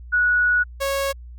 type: tone pair in turn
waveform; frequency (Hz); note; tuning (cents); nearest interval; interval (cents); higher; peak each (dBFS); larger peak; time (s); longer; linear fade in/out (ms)
sine / sawtooth; 1465 / 550.5; F#6 / C#5; -18 / -12; octave + perfect fourth; 1694; first; -15 / -17; first; 0.12-0.64 / 0.8-1.13; first; 20
effects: added 60 Hz sine -36 dBFS peak until 1.38 s